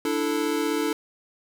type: chord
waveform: square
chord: D suspended second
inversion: none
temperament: equal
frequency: 293.7 / 329.6 / 440 Hz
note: D4 / E4 / A4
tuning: 0 / 0 / 0 cents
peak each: -28 / -29 / -28 dBFS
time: 0.05-0.93 s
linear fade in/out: 2 ms
effects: none